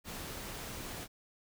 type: noise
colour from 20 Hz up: pink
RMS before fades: -43 dBFS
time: 0.04-1.08 s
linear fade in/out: 50 ms
effects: none